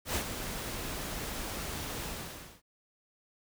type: noise with ADSR envelope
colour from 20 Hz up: pink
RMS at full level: -30 dBFS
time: 0.05-2.62 s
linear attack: 95 ms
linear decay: 90 ms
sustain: -8 dB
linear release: 570 ms
effects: none